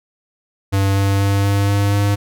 square tone with pitch steps, 98 / 98.68 / 99.37 / 100.06 / 100.76 / 101.46 Hz, G2 / G2 / G2 / G2 / G2 / G#2, 0 / +12 / +24 / +36 / +48 / -40 cents, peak -14 dBFS, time 0.72-2.16 s, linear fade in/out 20 ms, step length 240 ms, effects none

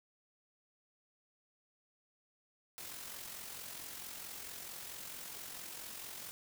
white noise with amplitude modulation, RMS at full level -45 dBFS, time 2.78-6.31 s, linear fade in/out 0 ms, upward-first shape sine, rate 44.5 Hz, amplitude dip 45%, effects none

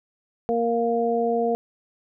harmonic tone, 233.1 Hz, A#3, in tune, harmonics 1 / 2 / 3, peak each -27 / -22 / -25 dBFS, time 0.49-1.55 s, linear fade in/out 0 ms, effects none

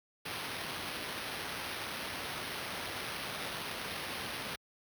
white noise with sample-and-hold, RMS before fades -40 dBFS, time 0.25-4.56 s, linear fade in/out 10 ms, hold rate 7350 Hz, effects high-pass 60 Hz 12 dB/octave

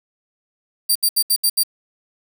10% pulse tone bursts, 4699 Hz, D8, in tune, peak -7 dBFS, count 6, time 0.89-1.635 s, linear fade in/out 10 ms, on 65 ms, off 71 ms, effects 7-bit

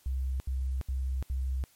sine tone bursts, 65.41 Hz, C2, in tune, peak -28 dBFS, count 4, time 0.06-1.639 s, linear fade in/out 0 ms, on 340 ms, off 73 ms, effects white hiss -63 dBFS RMS until 1.75 s + MP3 64 kbps

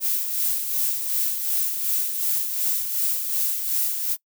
violet noise with tremolo, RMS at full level -22 dBFS, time 0-4.17 s, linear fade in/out 50 ms, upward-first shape sine, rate 2.7 Hz, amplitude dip 50%, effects noise-tail reverb RT60 0.1 s tail -22 dB re dry

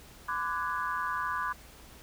sine chord, G# half-diminished seventh, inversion first, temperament equal with one note detuned, 1010.9 / 1174.7 / 1480 / 1661.2 Hz, B5 / D6 / F#6 / G#6, +40 / 0 / 0 / 0 cents, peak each -34 / -34 / -37 / -38 dBFS, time 0.28-1.53 s, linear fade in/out 10 ms, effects added 60 Hz sine -56 dBFS peak until 2.02 s + pink hiss -53 dBFS RMS until 2.02 s

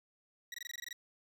20% pulse tone bursts, 1915 Hz, A#6, 46 cents sharp, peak -36 dBFS, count 10, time 0.52-0.929 s, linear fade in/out 2 ms, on 22 ms, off 21 ms, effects none

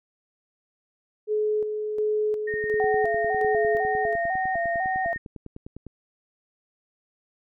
sine tone with tremolo, 425.7 Hz, G#4, 43 cents sharp, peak -21 dBFS, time 1.27-4.16 s, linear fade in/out 50 ms, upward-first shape square, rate 1.4 Hz, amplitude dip 45%
sine tone, 1848 Hz, A#6, 16 cents flat, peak -29 dBFS, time 2.47-5.18 s, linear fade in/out 10 ms
click train, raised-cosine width 3 ms, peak -26 dBFS, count 34, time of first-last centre 2.54-5.867 s, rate 9.92 Hz
sine tone with vibrato, 718 Hz, F5, 48 cents sharp, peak -24 dBFS, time 2.8-5.13 s, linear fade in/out 0 ms, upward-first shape square, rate 2 Hz, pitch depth 90 cents each way
effects none

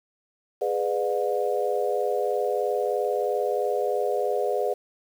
sine chord, G# diminished seventh, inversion none, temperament just, 415.3 / 498.4 / 598 / 717.6 Hz, G#4 / B4 / D5 / F5, 0 / +16 / +31 / +47 cents, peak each -27 / -27 / -29 / -30 dBFS, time 0.61-4.74 s, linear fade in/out 10 ms, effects 8-bit

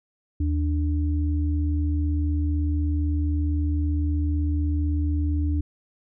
sine tone pair together, 78.06 / 293.7 Hz, D#2 / D4, +6 / 0 cents, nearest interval octave + major seventh, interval 2294 cents, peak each -21 / -29 dBFS, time 0.4-5.61 s, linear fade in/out 5 ms, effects none

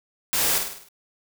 white noise with echo, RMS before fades -23 dBFS, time 0.33-0.58 s, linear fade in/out 0 ms, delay 51 ms, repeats 6, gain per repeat -5 dB, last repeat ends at 0.886 s, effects none

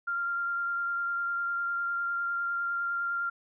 sine tone with vibrato, 1390 Hz, F6, 9 cents flat, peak -28 dBFS, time 0.07-3.3 s, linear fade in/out 10 ms, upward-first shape triangle, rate 9.9 Hz, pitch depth 13 cents each way, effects none

